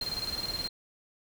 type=tone with tremolo; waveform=sine; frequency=4186 Hz; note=C8; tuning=in tune; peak=-30 dBFS; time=0.01-0.69 s; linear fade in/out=2 ms; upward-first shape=square; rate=19 Hz; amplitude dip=75%
type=noise; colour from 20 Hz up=pink; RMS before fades=-41 dBFS; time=0.01-0.68 s; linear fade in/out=5 ms
effects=none